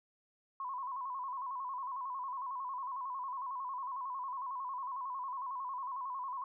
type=tone with vibrato; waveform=sine; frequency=1040 Hz; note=C6; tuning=11 cents flat; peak=-37 dBFS; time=0.6-6.44 s; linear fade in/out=2 ms; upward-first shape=square; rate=11 Hz; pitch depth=75 cents each way; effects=none